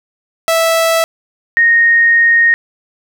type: tone pair in turn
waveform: sawtooth / sine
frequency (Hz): 657 / 1858.3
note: E5 / A#6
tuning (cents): -6 / -6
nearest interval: octave + tritone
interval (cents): 1800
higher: second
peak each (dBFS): -6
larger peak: neither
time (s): 0.48-1.04 / 1.57-2.54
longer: second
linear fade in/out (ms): 0
effects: none